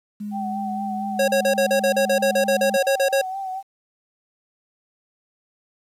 sine tone, 207.7 Hz, G#3, in tune, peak -27 dBFS, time 0.2-2.77 s, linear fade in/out 10 ms
sine tone with vibrato, 765 Hz, G5, 42 cents flat, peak -26 dBFS, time 0.31-3.63 s, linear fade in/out 50 ms, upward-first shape sine, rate 4.3 Hz, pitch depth 46 cents each way
square tone bursts, 547 Hz, C#5, 23 cents flat, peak -17 dBFS, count 16, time 1.19-3.215 s, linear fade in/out 5 ms, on 90 ms, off 39 ms
effects resampled to 32000 Hz + 9-bit

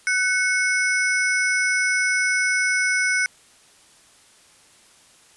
square ring-modulated tone, 1845 Hz, A#6, 18 cents flat, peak -16 dBFS, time 0.07-3.26 s, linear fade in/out 0 ms, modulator 345 Hz, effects white hiss -53 dBFS RMS until 5.36 s + resampled to 24000 Hz

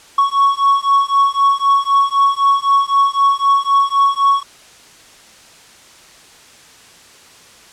triangle beating tone pair, 1108.7 / 1112.6 Hz, C#6 / C#6, 0 / +6 cents, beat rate 3.9 Hz, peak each -12 dBFS, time 0.18-4.43 s, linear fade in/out 5 ms, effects white hiss -43 dBFS RMS until 7.72 s + low-pass 8000 Hz 12 dB/octave

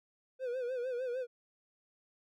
triangle tone with vibrato, 500 Hz, B4, 21 cents sharp, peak -32 dBFS, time 0.39-1.27 s, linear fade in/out 50 ms, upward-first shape sine, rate 6.6 Hz, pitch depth 86 cents each way, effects none

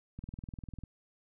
click train, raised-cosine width 5 ms, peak -30 dBFS, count 14, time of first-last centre 0.19-0.837 s, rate 20.1 Hz, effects none

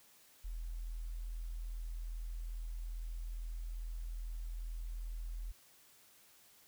sine tone, 41.2 Hz, E1, in tune, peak -39 dBFS, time 0.44-5.52 s, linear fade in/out 10 ms, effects white hiss -64 dBFS RMS until 6.67 s

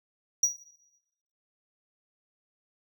triangle tone with exponential decay, 5780 Hz, F#8, 41 cents flat, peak -15 dBFS, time 0.43-0.59 s, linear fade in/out 5 ms, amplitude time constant 33 ms, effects noise-tail reverb RT60 0.9 s tail -17 dB re dry

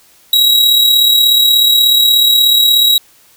45% pulse tone with amplitude modulation, 3854 Hz, B7, 43 cents flat, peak -5 dBFS, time 0.33-2.98 s, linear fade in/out 2 ms, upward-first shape sine, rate 36.6 Hz, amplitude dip 40%, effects white hiss -47 dBFS RMS until 3.36 s

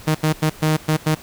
sawtooth tone bursts at uneven times, 155.56 Hz, D#3, in tune, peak -11 dBFS, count 6, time 0.07-0.15 / 0.23-0.33 / 0.42-0.5 / 0.62-0.77 / 0.88-0.97 / 1.06-1.15 s, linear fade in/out 10 ms, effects pink hiss -41 dBFS RMS until 1.22 s

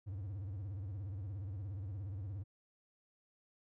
triangle tone with vibrato, 97.6 Hz, G2, 7 cents flat, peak -38 dBFS, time 0.06-2.44 s, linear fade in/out 20 ms, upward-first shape sine, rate 17 Hz, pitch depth 180 cents each way, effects none

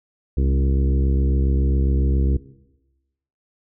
harmonic tone with a mistuned harmonic, 67.3 Hz, C2, 49 cents sharp, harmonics 1 / 2 / 3 / 4 / 5 / 6 / 7, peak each -17 / -25 / -30 / -31 / -31 / -35 / -37 dBFS, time 0.37-2.37 s, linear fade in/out 5 ms, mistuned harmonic 3, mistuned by +23 cents, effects noise-tail reverb RT60 1.0 s tail -17 dB re dry

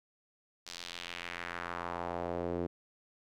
sawtooth tone with band-pass filter sweep, 86.7 Hz, F2, 12 cents flat, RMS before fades -39 dBFS, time 0.66-2.67 s, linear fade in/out 10 ms, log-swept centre 5100 to 370 Hz, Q 1.7, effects none

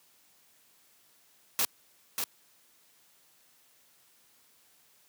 white noise with echo, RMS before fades -27 dBFS, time 1.59-1.65 s, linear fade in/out 0 ms, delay 590 ms, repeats 1, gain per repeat -5 dB, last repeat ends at 2.24 s, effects white hiss -64 dBFS RMS until 5.08 s + high-pass 100 Hz 12 dB/octave

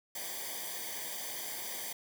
white noise with comb filter, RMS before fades -40 dBFS, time 0.15-1.93 s, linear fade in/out 5 ms, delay 0.74 ms, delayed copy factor -0.85, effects none

